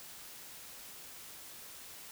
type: silence
effects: white hiss -50 dBFS RMS until 2.11 s